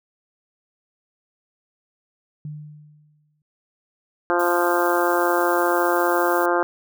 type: tone with exponential decay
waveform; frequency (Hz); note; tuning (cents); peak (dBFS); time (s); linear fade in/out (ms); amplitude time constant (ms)
sine; 150.2; D3; +39; -28; 2.45-3.42; 2; 210
type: harmonic tone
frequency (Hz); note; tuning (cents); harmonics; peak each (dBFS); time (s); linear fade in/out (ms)
174.61; F3; 0; 2 / 3 / 4 / 5 / 6 / 7 / 8 / 9; -22 / -24 / -25 / -26 / -27 / -27 / -28 / -29; 4.3-6.63; 0
type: noise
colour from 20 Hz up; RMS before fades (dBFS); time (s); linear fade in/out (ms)
violet; -34; 4.39-6.46; 5
effects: none